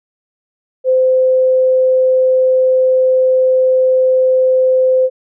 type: tone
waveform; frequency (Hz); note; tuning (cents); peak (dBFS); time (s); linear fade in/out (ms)
sine; 516; C5; -24; -8; 0.84-5.1; 50
effects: none